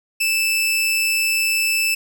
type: tone with amplitude modulation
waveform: sawtooth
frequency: 2637 Hz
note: E7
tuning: in tune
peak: -12 dBFS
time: 0.2-1.95 s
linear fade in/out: 10 ms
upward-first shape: sine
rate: 202 Hz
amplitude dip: 35%
effects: none